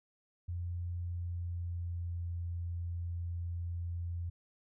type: tone with pitch glide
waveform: sine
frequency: 87.31 to 86.11 Hz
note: F2 to F2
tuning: 0 to -24 cents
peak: -35 dBFS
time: 0.48-4.3 s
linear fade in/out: 10 ms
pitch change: -24 cents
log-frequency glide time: 0.99-2.29 s
effects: none